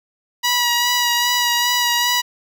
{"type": "tone with vibrato", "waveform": "10% pulse", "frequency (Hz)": 967, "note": "B5", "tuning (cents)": -37, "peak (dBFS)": -7, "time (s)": [0.43, 2.22], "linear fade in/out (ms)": 20, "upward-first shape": "sine", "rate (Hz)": 2.5, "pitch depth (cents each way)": 21, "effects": []}